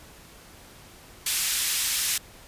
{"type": "band-pass noise", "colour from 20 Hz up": "white", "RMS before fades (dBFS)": -26, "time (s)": [1.26, 2.18], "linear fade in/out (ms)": 5, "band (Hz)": [2000, 12000], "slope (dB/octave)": 12, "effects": ["pink hiss -49 dBFS RMS until 2.47 s", "resampled to 32000 Hz"]}